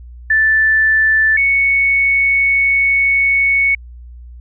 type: tone pair in turn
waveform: sine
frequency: 1760 / 2217 Hz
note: A6 / C#7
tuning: 0 / 0 cents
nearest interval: major third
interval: 400 cents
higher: second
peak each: -9 / -10 dBFS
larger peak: first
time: 0.3-1.37 / 1.37-3.75 s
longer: second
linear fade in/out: 5 ms
effects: added 60 Hz sine -32 dBFS peak until 4.4 s